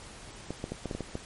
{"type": "clicks", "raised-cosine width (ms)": 2, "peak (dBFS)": -20, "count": 8, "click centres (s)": [0.506, 0.641, 0.72, 0.857, 0.912, 0.95, 1.007, 1.154], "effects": ["pink hiss -47 dBFS RMS until 1.25 s", "MP3 48 kbps"]}